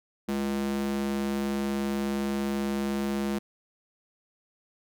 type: tone with high-pass filter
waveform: square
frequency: 69.3 Hz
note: C#2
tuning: in tune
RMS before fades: -29 dBFS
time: 0.28-3.39 s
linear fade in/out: 10 ms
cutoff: 240 Hz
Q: 3.1
effects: none